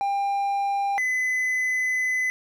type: tone pair in turn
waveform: triangle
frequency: 798 / 2017 Hz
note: G5 / B6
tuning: +31 / +36 cents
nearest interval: octave + major third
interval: 1605 cents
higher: second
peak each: -20 / -20 dBFS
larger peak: neither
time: 0.01-0.98 / 0.98-2.3 s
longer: second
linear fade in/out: 0 ms
effects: none